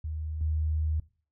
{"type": "tone with level steps", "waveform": "sine", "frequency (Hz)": 77.78, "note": "D#2", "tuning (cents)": 0, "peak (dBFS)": [-31, -25], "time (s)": [0.04, 1], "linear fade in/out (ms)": 5, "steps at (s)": 0.41, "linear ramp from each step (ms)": 2, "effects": ["noise-tail reverb RT60 0.4 s tail -20 dB re dry"]}